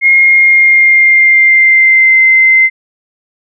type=tone with pitch glide; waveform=sine; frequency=2144 to 2073 Hz; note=C7 to C7; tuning=+42 to -17 cents; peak=-3 dBFS; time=0.01-2.7 s; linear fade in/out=50 ms; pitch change=-59 cents; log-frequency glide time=0.11-2.21 s; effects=none